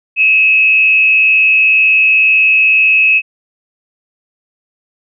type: tone with frequency modulation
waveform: sine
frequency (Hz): 2578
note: E7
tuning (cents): -39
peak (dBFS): -6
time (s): 0.16-3.22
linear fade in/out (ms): 50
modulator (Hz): 162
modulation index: 0.34
effects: none